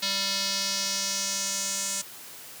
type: tone with band-pass filter sweep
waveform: square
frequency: 196 Hz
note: G3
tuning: in tune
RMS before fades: -29 dBFS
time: 0.02-2.02 s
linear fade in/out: 10 ms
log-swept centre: 4300 to 7500 Hz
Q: 2.6
effects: white hiss -44 dBFS RMS until 2.6 s + high-pass 80 Hz 12 dB/octave